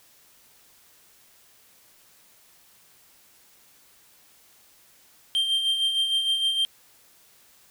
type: tone with tremolo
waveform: triangle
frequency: 3165 Hz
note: G7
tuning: 16 cents sharp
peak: -18 dBFS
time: 5.35-6.65 s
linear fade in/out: 0 ms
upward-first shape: sine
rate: 6.5 Hz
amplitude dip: 50%
effects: white hiss -57 dBFS RMS until 7.7 s